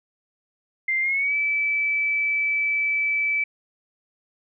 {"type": "tone with pitch glide", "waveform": "sine", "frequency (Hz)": [2093, 2309], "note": ["C7", "D7"], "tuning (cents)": [0, -30], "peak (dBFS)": -20, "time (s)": [0.88, 3.44], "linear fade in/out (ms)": 5, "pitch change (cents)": 170, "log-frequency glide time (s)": [1, 1.35], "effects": []}